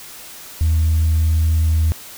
sine tone, 80 Hz, D#2, 49 cents sharp, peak -11 dBFS, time 0.61-1.92 s, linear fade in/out 0 ms, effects tanh soft clip ceiling -10 dBFS + white hiss -37 dBFS RMS until 2.17 s

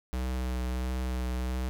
square tone with vibrato, 63 Hz, B1, 35 cents sharp, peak -30 dBFS, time 0.13-1.69 s, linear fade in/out 0 ms, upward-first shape triangle, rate 1.5 Hz, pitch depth 20 cents each way, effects none

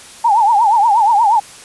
sine tone with vibrato, 873 Hz, A5, 14 cents flat, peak -8 dBFS, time 0.24-1.4 s, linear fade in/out 10 ms, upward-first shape triangle, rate 8.4 Hz, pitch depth 190 cents each way, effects white hiss -37 dBFS RMS until 1.64 s + resampled to 24000 Hz

